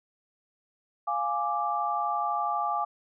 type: chord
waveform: sine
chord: D diminished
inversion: first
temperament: equal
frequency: 698.5 / 830.6 / 1174.7 Hz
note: F5 / Ab5 / D6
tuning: 0 / 0 / 0 cents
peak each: -32 / -30 / -29 dBFS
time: 1.07-2.85 s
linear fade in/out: 10 ms
effects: none